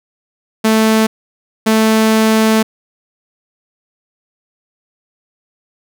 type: tone pair in turn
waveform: sawtooth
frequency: 220 / 220 Hz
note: A3 / A3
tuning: 0 / 0 cents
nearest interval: unison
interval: 0 cents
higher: neither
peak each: -5 dBFS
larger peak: neither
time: 0.64-1.07 / 1.66-2.63 s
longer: second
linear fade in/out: 10 ms
effects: none